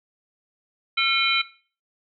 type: tone cluster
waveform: sine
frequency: 1360 / 2178 / 2419 / 3098 / 3934 Hz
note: F6 / C#7 / D#7 / G7 / B7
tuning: -46 / -31 / -49 / -21 / -7 cents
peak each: -25 dBFS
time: 0.97-1.42 s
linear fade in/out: 10 ms
effects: noise-tail reverb RT60 0.4 s tail -18 dB re dry